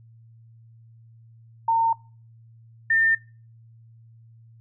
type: tone pair in turn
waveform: sine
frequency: 911 / 1805.2 Hz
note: A#5 / A6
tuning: -40 / +44 cents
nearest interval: octave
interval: 1184 cents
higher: second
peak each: -17 dBFS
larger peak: neither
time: 1.68-1.93 / 2.9-3.15 s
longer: neither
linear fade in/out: 5 ms
effects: noise-tail reverb RT60 0.4 s tail -24 dB re dry + added 114 Hz sine -48 dBFS peak until 4.6 s